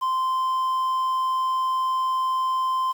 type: tone with quantisation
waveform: triangle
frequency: 1039 Hz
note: C6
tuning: 12 cents flat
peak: -19 dBFS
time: 0.01-2.93 s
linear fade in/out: 20 ms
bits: 8
effects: none